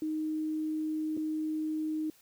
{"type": "tone with dropouts", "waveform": "sine", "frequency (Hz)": 311.1, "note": "D#4", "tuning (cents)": 0, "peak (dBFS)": -30, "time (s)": [0.02, 2.1], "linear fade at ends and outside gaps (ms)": 2, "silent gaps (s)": [1.168, 1.174], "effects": ["white hiss -62 dBFS RMS until 2.21 s"]}